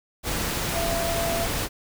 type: tone in noise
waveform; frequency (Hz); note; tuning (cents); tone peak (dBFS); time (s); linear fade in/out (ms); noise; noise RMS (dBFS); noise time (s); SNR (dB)
sine; 674; E5; +38; -26; 0.73-1.48; 50; pink; -27; 0.23-1.69; -2
effects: none